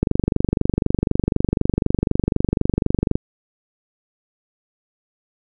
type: click train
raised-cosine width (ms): 3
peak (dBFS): -3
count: 76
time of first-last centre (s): 0.03-3.155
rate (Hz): 24
effects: none